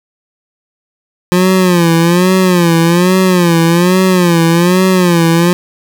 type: tone with vibrato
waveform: 25% pulse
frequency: 176.2 Hz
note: F3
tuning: 16 cents sharp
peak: -3 dBFS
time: 1.32-5.53 s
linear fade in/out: 0 ms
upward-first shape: sine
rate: 1.2 Hz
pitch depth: 110 cents each way
effects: 7-bit